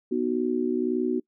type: chord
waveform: sine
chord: B major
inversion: none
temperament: just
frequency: 246.9 / 308.7 / 370.4 Hz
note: B3 / D#4 / F#4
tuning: 0 / -14 / +2 cents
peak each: -27 / -29 / -26 dBFS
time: 0.11-1.2 s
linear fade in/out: 10 ms
effects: noise-tail reverb RT60 0.1 s tail -24 dB re dry